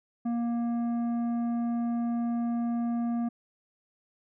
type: tone with tanh clipping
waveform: sine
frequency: 235.5 Hz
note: A#3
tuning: 18 cents sharp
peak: -28 dBFS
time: 0.25-3.29 s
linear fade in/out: 10 ms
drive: 9 dB
effects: none